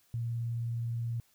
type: tone with vibrato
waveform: sine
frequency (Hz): 117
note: A#2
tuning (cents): +7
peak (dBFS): -31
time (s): 0.14-1.2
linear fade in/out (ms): 0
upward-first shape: triangle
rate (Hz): 19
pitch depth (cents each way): 17
effects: white hiss -68 dBFS RMS until 1.34 s